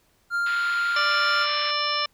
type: tone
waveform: triangle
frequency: 1396.9 Hz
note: F6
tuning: in tune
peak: -20 dBFS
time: 0.3-1.47 s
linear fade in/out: 50 ms
type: band-pass noise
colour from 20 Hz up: pink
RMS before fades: -36 dBFS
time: 0.46-1.71 s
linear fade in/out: 5 ms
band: 1100 to 4400 Hz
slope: 48 dB/octave
type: harmonic tone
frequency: 589 Hz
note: D5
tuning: 5 cents sharp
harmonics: 1 / 2 / 3 / 4 / 5 / 6 / 7 / 9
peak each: -34 / -27 / -34 / -32 / -31 / -34 / -34 / -28 dBFS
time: 0.96-2.06 s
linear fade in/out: 5 ms
effects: pink hiss -64 dBFS RMS until 2.13 s